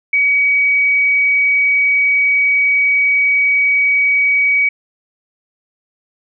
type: tone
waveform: sine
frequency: 2265 Hz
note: C#7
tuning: 37 cents sharp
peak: -10 dBFS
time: 0.13-4.69 s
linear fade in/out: 5 ms
effects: none